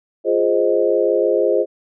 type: chord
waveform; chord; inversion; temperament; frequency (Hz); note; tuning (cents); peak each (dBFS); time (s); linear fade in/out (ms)
sine; F minor seventh; none; equal; 349.2 / 415.3 / 523.3 / 622.3; F4 / Ab4 / C5 / Eb5; 0 / 0 / 0 / 0; -20 / -18 / -18 / -21; 0.24-1.66; 50
effects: none